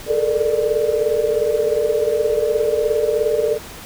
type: tone cluster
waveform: sine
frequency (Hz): 428.4 / 445.2 / 468 / 593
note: A4 / A4 / A#4 / D5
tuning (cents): -46 / +20 / +7 / +17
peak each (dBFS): -21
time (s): 0.06-3.59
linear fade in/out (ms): 50
effects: pink hiss -36 dBFS RMS until 3.85 s